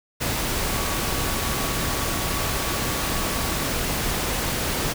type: tone in noise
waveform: sine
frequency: 1132 Hz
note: C#6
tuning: 36 cents sharp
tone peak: -36 dBFS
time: 0.65-3.69 s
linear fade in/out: 20 ms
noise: pink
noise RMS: -25 dBFS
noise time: 0.2-4.94 s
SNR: -14 dB
effects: none